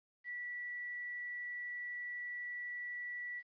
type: tone with quantisation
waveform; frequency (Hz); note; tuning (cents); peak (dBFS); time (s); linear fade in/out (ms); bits
sine; 1952; B6; -21; -40; 0.24-3.43; 50; 11
effects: resampled to 11025 Hz